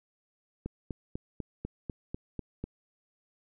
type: click train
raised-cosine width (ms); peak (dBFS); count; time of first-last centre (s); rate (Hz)
3; -22; 9; 0.66-2.64; 4.04
effects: none